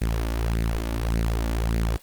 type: tone with flanger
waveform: sawtooth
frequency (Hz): 56.2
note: A1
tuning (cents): +37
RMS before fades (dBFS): -24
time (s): 0.01-1.97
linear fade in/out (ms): 10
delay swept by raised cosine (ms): 0.44 to 3.54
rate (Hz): 1.7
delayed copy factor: +0.6
effects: white hiss -53 dBFS RMS until 2.02 s + Opus 24 kbps